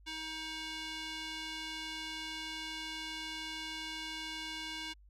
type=tone with band-pass filter; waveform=square; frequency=316.4 Hz; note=D#4; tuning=29 cents sharp; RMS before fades=-42 dBFS; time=0.06-4.94 s; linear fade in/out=20 ms; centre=3300 Hz; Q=1.4; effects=added 50 Hz sine -57 dBFS peak until 5.09 s